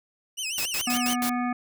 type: tone with vibrato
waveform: 20% pulse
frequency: 2794 Hz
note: F7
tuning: in tune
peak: -23 dBFS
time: 0.37-1.16 s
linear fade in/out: 20 ms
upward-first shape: sine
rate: 7 Hz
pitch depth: 180 cents each way
type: noise bursts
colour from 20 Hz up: white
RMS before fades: -30 dBFS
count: 5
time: 0.58-1.294 s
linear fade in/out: 0 ms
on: 74 ms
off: 86 ms
type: harmonic tone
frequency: 245.5 Hz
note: B3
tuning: 10 cents flat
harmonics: 1 / 3 / 5 / 7 / 9 / 10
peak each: -26 / -31 / -33 / -39 / -39 / -47 dBFS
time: 0.87-1.53 s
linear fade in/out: 5 ms
effects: none